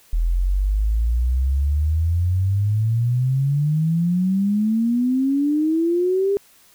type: exponential sweep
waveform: sine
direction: up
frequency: 40.5 to 405.4 Hz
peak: -16 dBFS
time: 0.13-6.37 s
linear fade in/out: 0 ms
effects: white hiss -53 dBFS RMS until 6.74 s